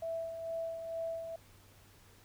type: tone with tremolo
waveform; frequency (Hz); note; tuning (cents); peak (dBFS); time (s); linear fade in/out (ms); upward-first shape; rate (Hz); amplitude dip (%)
sine; 659.3; E5; 0; -34; 0.02-1.36; 5; sine; 2.2; 50
effects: added 97 Hz sine -64 dBFS peak until 2.24 s + pink hiss -62 dBFS RMS until 2.24 s